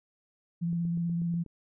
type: tone with vibrato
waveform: sine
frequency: 170.1 Hz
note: F3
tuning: 45 cents flat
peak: -27 dBFS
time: 0.61-1.44 s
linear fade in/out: 20 ms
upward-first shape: sine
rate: 16 Hz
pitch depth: 20 cents each way
type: click train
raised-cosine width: 3 ms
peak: -35 dBFS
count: 7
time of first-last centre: 0.73-1.463 s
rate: 8.19 Hz
effects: none